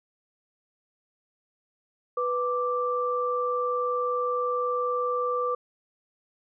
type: tone pair together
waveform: sine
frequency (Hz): 493.9 / 1174.7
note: B4 / D6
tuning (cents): 0 / 0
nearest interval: octave + minor third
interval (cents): 1500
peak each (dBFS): -27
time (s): 2.17-5.55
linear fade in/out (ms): 5
effects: none